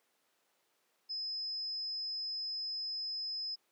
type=tone; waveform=sine; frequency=5100 Hz; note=D#8; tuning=42 cents sharp; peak=-36 dBFS; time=1.09-3.56 s; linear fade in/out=20 ms; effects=pink hiss -75 dBFS RMS until 3.71 s + high-pass 400 Hz 12 dB/octave